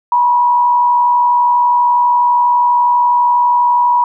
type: tone with frequency modulation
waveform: sine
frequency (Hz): 970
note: B5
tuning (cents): -31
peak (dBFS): -8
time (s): 0.12-4.04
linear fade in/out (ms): 2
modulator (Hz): 72.2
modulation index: 0.4
effects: none